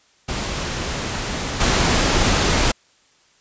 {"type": "noise with level steps", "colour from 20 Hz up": "pink", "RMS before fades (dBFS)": [-25, -17], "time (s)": [0.28, 2.72], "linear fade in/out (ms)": 10, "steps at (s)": 1.6, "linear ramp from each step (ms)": 5, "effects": ["white hiss -57 dBFS RMS until 3.4 s", "resampled to 16000 Hz"]}